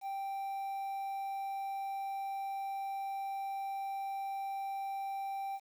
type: tone with quantisation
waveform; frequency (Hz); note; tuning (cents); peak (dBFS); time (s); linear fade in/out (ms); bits
triangle; 784; G5; 0; -34; 0.01-5.6; 50; 10
effects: none